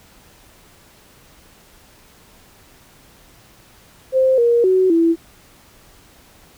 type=tone with pitch steps; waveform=sine; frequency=523 / 472 / 373.8 / 332 Hz; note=C5 / A#4 / F#4 / E4; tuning=-1 / +22 / +18 / +12 cents; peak=-11 dBFS; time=4.12-5.16 s; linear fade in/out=50 ms; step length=260 ms; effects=pink hiss -49 dBFS RMS until 6.57 s